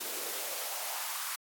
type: noise with high-pass filter sweep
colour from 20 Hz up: white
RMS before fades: -37 dBFS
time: 0-1.36 s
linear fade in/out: 10 ms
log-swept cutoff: 330 to 1200 Hz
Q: 2.5
effects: AAC 64 kbps